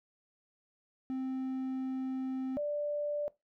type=tone pair in turn; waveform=triangle / sine; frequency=261.6 / 588 Hz; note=C4 / D5; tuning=0 / +2 cents; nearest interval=octave + major second; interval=1402 cents; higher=second; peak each=-31 / -31 dBFS; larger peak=neither; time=1.1-2.57 / 2.57-3.28 s; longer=first; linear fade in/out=0 ms; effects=noise-tail reverb RT60 0.2 s tail -20 dB re dry